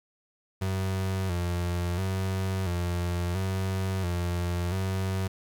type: tone with vibrato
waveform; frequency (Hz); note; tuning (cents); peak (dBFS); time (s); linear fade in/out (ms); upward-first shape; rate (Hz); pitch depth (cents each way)
35% pulse; 91.2; F#2; -24; -25; 0.61-5.28; 10; square; 0.73; 70
effects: 10-bit